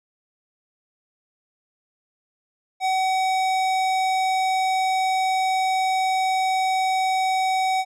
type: tone with hard clipping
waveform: sine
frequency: 756 Hz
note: F#5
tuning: 37 cents sharp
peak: -21 dBFS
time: 2.8-7.85 s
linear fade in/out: 50 ms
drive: 16 dB
effects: none